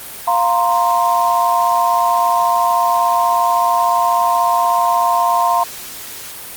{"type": "chord", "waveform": "sine", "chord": "F suspended fourth", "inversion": "none", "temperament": "just", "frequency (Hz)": [698.5, 931.3, 1047.7], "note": ["F5", "Bb5", "C6"], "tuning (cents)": [0, -2, 2], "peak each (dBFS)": -16, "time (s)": [0.27, 5.64], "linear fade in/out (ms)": 10, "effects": ["white hiss -31 dBFS RMS until 6.56 s", "Opus 32 kbps"]}